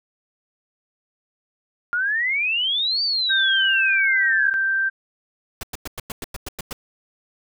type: exponential two-way sweep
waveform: sine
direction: up then down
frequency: 1395 to 4661 to 1547 Hz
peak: -19 dBFS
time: 1.93-4.54 s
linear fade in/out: 0 ms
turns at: 3.03 s
type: tone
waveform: sine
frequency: 1568 Hz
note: G6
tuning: in tune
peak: -18 dBFS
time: 3.29-4.9 s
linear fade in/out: 20 ms
type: noise bursts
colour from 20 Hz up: pink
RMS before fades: -30 dBFS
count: 10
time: 5.61-6.73 s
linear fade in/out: 2 ms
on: 22 ms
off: 100 ms
effects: none